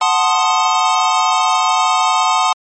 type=chord; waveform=square; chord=F# diminished seventh; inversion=none; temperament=equal; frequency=740 / 880 / 1046.5 / 1244.5 Hz; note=F#5 / A5 / C6 / Eb6; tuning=0 / 0 / 0 / 0 cents; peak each=-18 dBFS; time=0.01-2.53 s; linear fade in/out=5 ms; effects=MP3 32 kbps

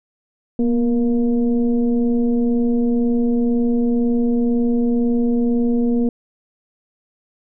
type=tone with frequency modulation; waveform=sine; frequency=240 Hz; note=B3; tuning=49 cents flat; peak=-14 dBFS; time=0.59-6.09 s; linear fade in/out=2 ms; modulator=229 Hz; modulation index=0.72; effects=none

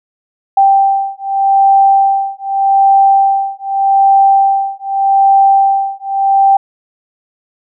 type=beating tone pair; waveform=sine; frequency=784 / 784.83 Hz; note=G5 / G5; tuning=0 / +2 cents; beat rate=0.83 Hz; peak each=-10 dBFS; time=0.57-6.57 s; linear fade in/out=5 ms; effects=none

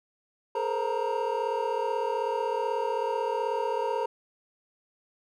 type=tone cluster; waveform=triangle; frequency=424.9 / 467.4 / 526 / 913 / 949 Hz; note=G#4 / A#4 / C5 / A#5 / A#5; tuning=+40 / +5 / +9 / -36 / +31 cents; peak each=-31 dBFS; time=0.55-4.06 s; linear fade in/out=5 ms; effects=none

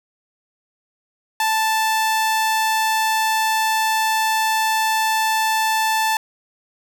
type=tone; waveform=sawtooth; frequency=880 Hz; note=A5; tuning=in tune; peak=-13 dBFS; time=1.4-6.17 s; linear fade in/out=2 ms; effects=none

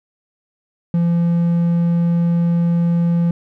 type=tone; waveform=triangle; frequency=170.6 Hz; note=F3; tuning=40 cents flat; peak=-11 dBFS; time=0.94-3.31 s; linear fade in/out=2 ms; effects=none

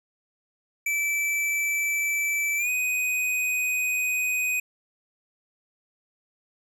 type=tone with pitch glide; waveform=square; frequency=2318 to 2499 Hz; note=D7 to D#7; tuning=-23 to +7 cents; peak=-24 dBFS; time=0.86-4.6 s; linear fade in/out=5 ms; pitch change=+130 cents; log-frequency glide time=2.57-2.69 s; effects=none

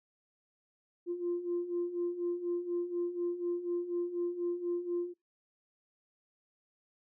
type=beating tone pair; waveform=sine; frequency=346.3 / 350.4 Hz; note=F4 / F4; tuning=-15 / +6 cents; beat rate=4.1 Hz; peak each=-37 / -32 dBFS; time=1.06-5.14 s; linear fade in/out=50 ms; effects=noise-tail reverb RT60 0.2 s tail -24 dB re dry + tanh soft clip ceiling -26 dBFS

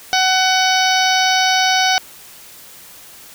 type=harmonic tone with a mistuned harmonic; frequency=750 Hz; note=F#5; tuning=23 cents sharp; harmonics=1 / 2 / 3 / 4 / 5 / 6 / 7 / 8; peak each=-16 / -19 / -21 / -22 / -23 / -24 / -24 / -25 dBFS; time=0.13-1.98 s; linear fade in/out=0 ms; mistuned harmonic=8; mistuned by=-41 cents; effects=white hiss -40 dBFS RMS until 3.34 s

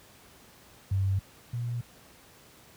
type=tone pair in turn; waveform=sine; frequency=96.6 / 119.76 Hz; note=G2 / A#2; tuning=-25 / +47 cents; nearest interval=major third; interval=372 cents; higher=second; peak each=-23 / -29 dBFS; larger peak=first; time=0.91-1.19 / 1.53-1.81 s; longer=neither; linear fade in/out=5 ms; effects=pink hiss -55 dBFS RMS until 2.76 s + high-pass 60 Hz 12 dB/octave

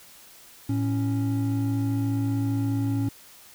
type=tone pair together; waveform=triangle; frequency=110.83 / 277.5 Hz; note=A2 / C#4; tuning=+13 / +2 cents; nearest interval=octave + major third; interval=1589 cents; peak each=-23 / -24 dBFS; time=0.69-3.09 s; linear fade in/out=5 ms; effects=white hiss -50 dBFS RMS until 3.54 s

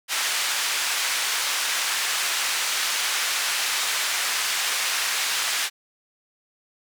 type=band-pass noise; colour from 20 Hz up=pink; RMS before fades=-25 dBFS; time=0.08-5.7 s; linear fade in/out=50 ms; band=1500 to 9700 Hz; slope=12 dB/octave; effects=none

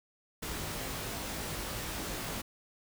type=noise with comb filter; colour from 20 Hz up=pink; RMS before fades=-38 dBFS; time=0.42-2.42 s; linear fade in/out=10 ms; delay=19 ms; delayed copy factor=+0.65; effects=none

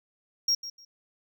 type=tone with echo; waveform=triangle; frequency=5588 Hz; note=F8; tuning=in tune; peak=-20 dBFS; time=0.48-0.55 s; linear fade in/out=5 ms; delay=150 ms; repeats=2; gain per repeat=-14 dB; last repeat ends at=0.85 s; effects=none

